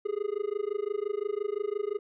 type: tone with amplitude modulation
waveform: triangle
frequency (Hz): 413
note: G#4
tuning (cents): -10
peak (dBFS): -23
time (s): 0.05-1.99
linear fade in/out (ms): 10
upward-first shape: sine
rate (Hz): 25.8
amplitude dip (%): 100
effects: resampled to 8000 Hz